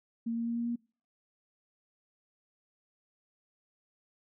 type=tone with pitch steps; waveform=sine; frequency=230.5 / 232.1 / 233.7 / 235.3 / 237 Hz; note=A#3 / A#3 / A#3 / A#3 / A#3; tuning=-19 / -7 / +5 / +16 / +29 cents; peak=-30 dBFS; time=0.26-0.76 s; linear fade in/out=10 ms; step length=100 ms; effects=noise-tail reverb RT60 0.4 s tail -25 dB re dry